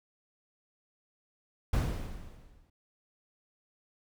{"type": "noise with exponential decay", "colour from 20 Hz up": "brown", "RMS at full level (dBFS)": -25, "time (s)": [1.73, 2.7], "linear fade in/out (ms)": 5, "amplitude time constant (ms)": 210, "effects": []}